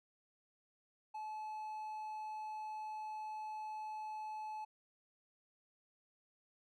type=tone; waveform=triangle; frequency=861 Hz; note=A5; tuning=38 cents flat; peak=-40 dBFS; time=1.14-4.65 s; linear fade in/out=10 ms; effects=none